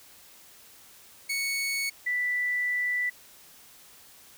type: tone pair in turn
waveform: sawtooth / sine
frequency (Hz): 2217 / 1975.1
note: C#7 / B6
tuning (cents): 0 / 0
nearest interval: major second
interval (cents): 200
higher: first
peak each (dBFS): -24 / -25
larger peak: first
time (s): 1.29-1.9 / 2.06-3.1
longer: second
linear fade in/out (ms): 10
effects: white hiss -53 dBFS RMS until 4.37 s